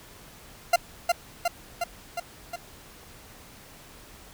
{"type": "tone with echo", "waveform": "40% pulse", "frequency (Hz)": 693, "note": "F5", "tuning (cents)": -14, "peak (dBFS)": -15, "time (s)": [0.73, 0.76], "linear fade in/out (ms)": 5, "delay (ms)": 360, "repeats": 5, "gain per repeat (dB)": -3, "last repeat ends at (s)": 2.56, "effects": ["pink hiss -49 dBFS RMS until 4.33 s"]}